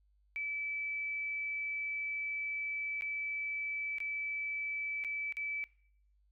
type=tone with dropouts; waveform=sine; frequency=2307 Hz; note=D7; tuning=31 cents flat; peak=-35 dBFS; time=0.36-5.64 s; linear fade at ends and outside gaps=0 ms; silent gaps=3.01-3.021 / 3.984-4.003 / 5.039-5.047 / 5.324-5.369 s; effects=noise-tail reverb RT60 0.6 s tail -20 dB re dry + added 50 Hz sine -67 dBFS peak until 6.31 s